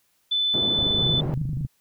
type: tone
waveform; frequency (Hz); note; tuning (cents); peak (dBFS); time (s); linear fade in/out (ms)
sine; 3507; A7; -6; -20; 0.31-1.21; 10
type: band-pass noise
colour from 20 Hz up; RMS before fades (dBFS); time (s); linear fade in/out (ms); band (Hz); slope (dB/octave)
pink; -31; 0.54-1.34; 0; 160 to 520; 12
type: click train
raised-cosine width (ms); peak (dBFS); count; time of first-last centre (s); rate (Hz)
5; -20; 23; 0.79-1.649; 25.6
type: tone with vibrato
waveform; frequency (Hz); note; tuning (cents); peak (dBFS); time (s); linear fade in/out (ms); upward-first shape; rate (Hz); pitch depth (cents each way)
sine; 141.3; C#3; +34; -25; 0.98-1.67; 20; sine; 10; 220
effects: white hiss -67 dBFS RMS until 1.8 s